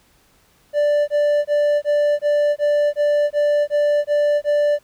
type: tone bursts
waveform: triangle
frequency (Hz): 587.3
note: D5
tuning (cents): 0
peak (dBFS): -12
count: 11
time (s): 0.73-4.79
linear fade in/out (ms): 50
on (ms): 350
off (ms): 21
effects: pink hiss -57 dBFS RMS until 4.83 s